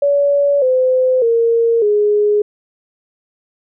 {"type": "tone with pitch steps", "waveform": "sine", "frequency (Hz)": [569, 512.8, 462.2, 416.5], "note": ["C#5", "C5", "A#4", "G#4"], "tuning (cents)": [45, -35, -15, 5], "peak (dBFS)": -10, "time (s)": [0.02, 2.42], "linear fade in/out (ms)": 5, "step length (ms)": 600, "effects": []}